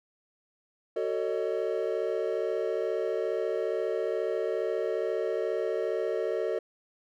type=chord; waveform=triangle; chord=D# half-diminished seventh; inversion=first; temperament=just; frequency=373.4 / 448 / 560 / 622.3 Hz; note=F#4 / A4 / C#5 / D#5; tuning=+16 / +31 / +18 / 0 cents; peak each=-31 / -29 / -33 / -32 dBFS; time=0.96-6.59 s; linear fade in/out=5 ms; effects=none